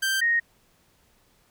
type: tone pair in turn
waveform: sawtooth / sine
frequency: 1568 / 1864.7 Hz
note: G6 / A#6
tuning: 0 / 0 cents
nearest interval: minor third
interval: 300 cents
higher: second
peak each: -19 dBFS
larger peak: neither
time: 0.02-0.21 / 0.21-0.4 s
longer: neither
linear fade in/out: 10 ms
effects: pink hiss -63 dBFS RMS until 1.5 s